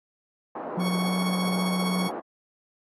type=band-pass noise; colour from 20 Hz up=white; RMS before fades=-34 dBFS; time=0.55-2.2 s; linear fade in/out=5 ms; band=230 to 990 Hz; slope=24 dB/octave
type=tone with pitch glide; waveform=sine; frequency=180 to 182.62 Hz; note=F#3 to F#3; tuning=-47 to -22 cents; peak=-24 dBFS; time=0.77-2.08 s; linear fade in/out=10 ms; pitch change=+25 cents; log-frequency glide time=0.99-1.1 s
type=tone with tremolo; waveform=15% pulse; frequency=1108.7 Hz; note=C#6; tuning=in tune; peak=-23 dBFS; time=0.79-2.11 s; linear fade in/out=50 ms; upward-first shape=sine; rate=15 Hz; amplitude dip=50%
effects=AAC 32 kbps